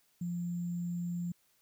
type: tone with sample-and-hold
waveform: sine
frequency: 173.8 Hz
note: F3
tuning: 8 cents flat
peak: -33 dBFS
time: 0.21-1.32 s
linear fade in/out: 5 ms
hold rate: 7350 Hz
effects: white hiss -71 dBFS RMS until 1.61 s